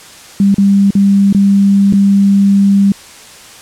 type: tone with dropouts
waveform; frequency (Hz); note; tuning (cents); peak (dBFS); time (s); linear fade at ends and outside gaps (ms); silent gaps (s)
sine; 198.4; G3; +21; -5; 0.4-2.92; 2; 0.544-0.582 / 0.906-0.952 / 1.327-1.347 / 1.926-1.935
effects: white hiss -35 dBFS RMS until 3.61 s + low-pass 9000 Hz 12 dB/octave